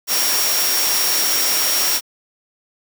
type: tone in noise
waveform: sine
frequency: 5588 Hz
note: F8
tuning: in tune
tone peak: -20 dBFS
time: 0.07-2.01 s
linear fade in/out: 50 ms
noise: white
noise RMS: -19 dBFS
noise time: 0.07-2.01 s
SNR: -4 dB
effects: high-pass 300 Hz 12 dB/octave